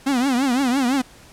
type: tone with vibrato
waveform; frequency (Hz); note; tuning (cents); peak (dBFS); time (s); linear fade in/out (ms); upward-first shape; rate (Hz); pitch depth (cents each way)
45% pulse; 259.5; C4; -14; -17; 0.06-1.02; 10; triangle; 5.9; 180
effects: pink hiss -47 dBFS RMS until 1.32 s + low-pass 11000 Hz 12 dB/octave